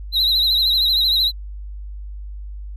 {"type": "tone with vibrato", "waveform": "triangle", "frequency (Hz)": 3943, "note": "B7", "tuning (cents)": -4, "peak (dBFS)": -13, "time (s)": [0.12, 1.32], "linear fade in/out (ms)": 50, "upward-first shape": "triangle", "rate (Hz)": 13, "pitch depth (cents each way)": 96, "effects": ["added 50 Hz sine -29 dBFS peak until 2.76 s"]}